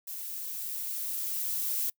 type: noise with level ramp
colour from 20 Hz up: violet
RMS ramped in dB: -39 to -30 dBFS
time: 0.07-1.9 s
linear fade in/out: 5 ms
effects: noise-tail reverb RT60 0.1 s tail -26 dB re dry